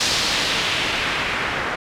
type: noise with low-pass filter sweep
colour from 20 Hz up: white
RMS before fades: -22 dBFS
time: 0-1.76 s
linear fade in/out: 10 ms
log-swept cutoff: 5000 to 1700 Hz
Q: 1.4
effects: none